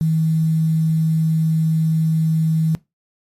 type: tone with quantisation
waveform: sine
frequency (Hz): 159.8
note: D#3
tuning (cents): +47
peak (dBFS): -14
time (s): 0.01-2.75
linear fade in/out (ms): 0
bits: 7
effects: noise-tail reverb RT60 0.2 s tail -20 dB re dry + MP3 64 kbps